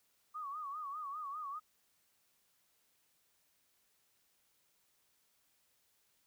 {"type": "tone with vibrato", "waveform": "sine", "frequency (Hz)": 1174.7, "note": "D6", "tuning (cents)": 0, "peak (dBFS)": -40, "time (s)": [0.34, 1.6], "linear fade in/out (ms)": 20, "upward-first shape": "sine", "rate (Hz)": 5, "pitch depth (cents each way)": 120, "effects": ["white hiss -75 dBFS RMS until 6.26 s"]}